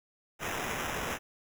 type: noise with sample-and-hold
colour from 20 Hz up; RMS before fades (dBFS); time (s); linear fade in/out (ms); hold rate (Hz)
white; -35; 0.39-1.19; 50; 4410
effects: none